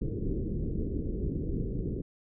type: low-pass noise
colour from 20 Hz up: pink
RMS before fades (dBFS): -32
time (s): 0.01-2.02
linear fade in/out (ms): 10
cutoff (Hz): 440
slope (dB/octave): 48
effects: none